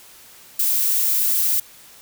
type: noise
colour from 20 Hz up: violet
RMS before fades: -19 dBFS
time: 0.59-1.6 s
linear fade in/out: 5 ms
effects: white hiss -46 dBFS RMS until 2.01 s